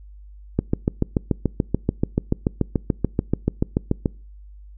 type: click train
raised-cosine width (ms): 3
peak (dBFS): -5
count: 25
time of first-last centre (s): 0.59-4.058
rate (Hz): 6.92
effects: noise-tail reverb RT60 0.4 s tail -26 dB re dry + added 50 Hz sine -40 dBFS peak until 4.77 s